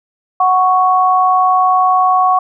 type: tone pair together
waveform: sine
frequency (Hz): 740 / 1110.1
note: F#5 / C#6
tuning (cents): 0 / +2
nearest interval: perfect fifth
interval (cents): 702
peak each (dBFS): -11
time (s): 0.4-2.39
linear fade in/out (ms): 5
effects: none